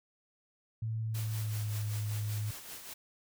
sine tone with pitch glide, 111.5 to 105.97 Hz, A2 to G#2, +23 to +35 cents, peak -32 dBFS, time 0.82-2.51 s, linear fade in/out 5 ms, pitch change -88 cents, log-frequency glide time 1.03-1.7 s
white noise with tremolo, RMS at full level -44 dBFS, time 1.14-2.94 s, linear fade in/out 10 ms, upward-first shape sine, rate 5.2 Hz, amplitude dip 50%
effects none

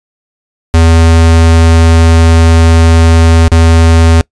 square tone with dropouts, 82.3 Hz, E2, 2 cents flat, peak -3 dBFS, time 0.74-4.21 s, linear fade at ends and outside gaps 0 ms, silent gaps 3.48-3.518 s, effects noise-tail reverb RT60 0.1 s tail -24 dB re dry + resampled to 22050 Hz

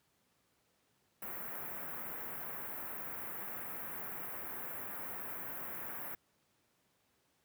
white band-stop noise, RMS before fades -43 dBFS, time 1.22-6.15 s, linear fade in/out 2 ms, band 1900 to 14000 Hz, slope 24 dB/octave, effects pink hiss -75 dBFS RMS until 7.44 s + high-pass 100 Hz 12 dB/octave

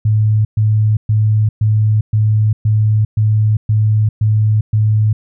sine tone bursts, 107.6 Hz, A2, 38 cents flat, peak -9 dBFS, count 10, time 0.05-5.13 s, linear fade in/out 5 ms, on 400 ms, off 120 ms, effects none

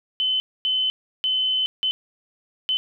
sine tone bursts at uneven times, 3042 Hz, F#7, 47 cents sharp, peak -19 dBFS, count 5, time 0.2-0.4 / 0.65-0.9 / 1.24-1.66 / 1.83-1.91 / 2.69-2.77 s, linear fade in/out 0 ms, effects none

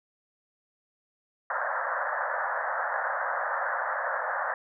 white band-pass noise, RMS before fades -30 dBFS, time 1.5-4.54 s, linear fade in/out 2 ms, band 520 to 1800 Hz, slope 96 dB/octave, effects none

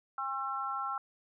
harmonic tone, 268.7 Hz, C4, 46 cents sharp, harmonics 3 / 4 / 5, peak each -39 / -39 / -35 dBFS, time 0.18-0.98 s, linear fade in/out 2 ms, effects none

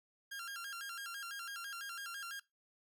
sawtooth tone with vibrato, 1494 Hz, F#6, 16 cents sharp, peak -39 dBFS, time 0.31-2.4 s, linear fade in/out 10 ms, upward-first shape square, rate 6 Hz, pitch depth 140 cents each way, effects noise-tail reverb RT60 0.2 s tail -20 dB re dry

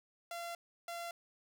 sawtooth tone bursts at uneven times, 685 Hz, F5, 34 cents flat, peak -37 dBFS, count 2, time 0.31-0.55 / 0.88-1.11 s, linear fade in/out 2 ms, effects none

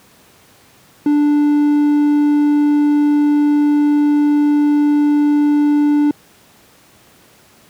triangle tone, 293.7 Hz, D4, in tune, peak -8 dBFS, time 1.06-6.11 s, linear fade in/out 2 ms, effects pink hiss -48 dBFS RMS until 7.69 s + high-pass 100 Hz 12 dB/octave

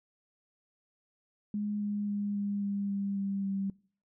sine tone with pitch steps, 207.7 / 205.9 / 204.1 / 202.4 / 200.6 / 198.89 / 197.18 / 195.48 Hz, G#3 / G#3 / G#3 / G#3 / G3 / G3 / G3 / G3, 0 / -15 / -30 / -44 / +40 / +25 / +10 / -5 cents, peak -30 dBFS, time 1.54-3.7 s, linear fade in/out 2 ms, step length 270 ms, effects noise-tail reverb RT60 0.5 s tail -24 dB re dry

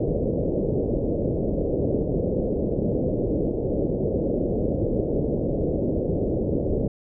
white low-pass noise, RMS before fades -24 dBFS, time 0-6.88 s, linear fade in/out 5 ms, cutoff 550 Hz, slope 48 dB/octave, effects none

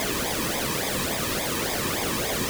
pink noise with flanger, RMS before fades -27 dBFS, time 0-2.49 s, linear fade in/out 0 ms, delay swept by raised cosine 0.69 to 1.44 ms, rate 3.5 Hz, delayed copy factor -0.75, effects none

